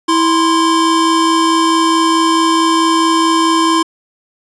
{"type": "tone pair together", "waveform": "square", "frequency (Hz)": [327.3, 1046.5], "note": ["E4", "C6"], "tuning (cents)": [-12, 0], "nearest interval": "octave + minor sixth", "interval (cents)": 2012, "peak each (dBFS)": -13, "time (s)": [0.08, 3.83], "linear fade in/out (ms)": 10, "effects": ["resampled to 22050 Hz"]}